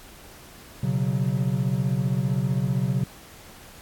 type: chord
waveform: triangle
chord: B suspended second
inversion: none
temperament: just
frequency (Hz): 123.47 / 138.9 / 185.21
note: B2 / C#3 / F#3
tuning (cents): 0 / +4 / +2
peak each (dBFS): -24 / -23 / -25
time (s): 0.83-3.04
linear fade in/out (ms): 5
effects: pink hiss -47 dBFS RMS until 3.81 s + AAC 64 kbps